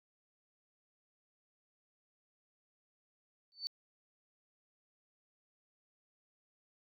sine tone with exponential growth, 4519 Hz, C#8, 33 cents sharp, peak -31 dBFS, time 3.52-3.67 s, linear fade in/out 0 ms, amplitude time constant 32 ms, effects tanh soft clip ceiling -27 dBFS

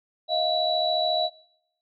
sine tone cluster, 631 / 705 / 3928 Hz, D#5 / F5 / B7, +24 / +16 / -10 cents, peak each -26 dBFS, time 0.28-1.3 s, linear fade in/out 50 ms, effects noise-tail reverb RT60 0.8 s tail -24 dB re dry

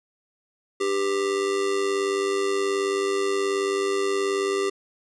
square tone with amplitude modulation, 394.8 Hz, G4, 12 cents sharp, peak -20 dBFS, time 0.8-4.7 s, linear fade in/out 10 ms, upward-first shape sine, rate 98.7 Hz, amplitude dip 60%, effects resampled to 22050 Hz

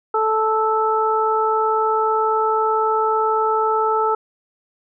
harmonic tone, 438.1 Hz, A4, 7 cents flat, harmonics 1 / 2 / 3, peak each -20 / -20 / -20 dBFS, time 0.14-4.15 s, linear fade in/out 5 ms, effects none

